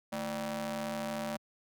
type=ring-modulated tone; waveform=sawtooth; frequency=185 Hz; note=F#3; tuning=in tune; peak=-27 dBFS; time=0.12-1.37 s; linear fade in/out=10 ms; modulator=407 Hz; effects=high-pass 100 Hz 12 dB/octave